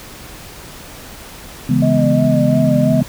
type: chord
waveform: sine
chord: C# minor seventh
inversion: none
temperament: equal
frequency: 138.59 / 164.81 / 207.7 / 246.9 Hz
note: C#3 / E3 / G#3 / B3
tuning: 0 / 0 / 0 / 0 cents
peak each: -16 / -18 / -18 / -15 dBFS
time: 1.69-3.03 s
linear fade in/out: 5 ms
type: tone with vibrato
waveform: sine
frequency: 622.3 Hz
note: D#5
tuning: in tune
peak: -17 dBFS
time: 1.82-3.01 s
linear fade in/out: 5 ms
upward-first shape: sine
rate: 2.9 Hz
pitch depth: 56 cents each way
effects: pink hiss -35 dBFS RMS until 3.08 s